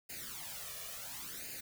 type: noise with flanger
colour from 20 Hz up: white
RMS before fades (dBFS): -45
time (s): 0.09-1.61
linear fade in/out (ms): 10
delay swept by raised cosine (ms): 0.43 to 1.73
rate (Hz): 0.71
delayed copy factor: +0.8
effects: none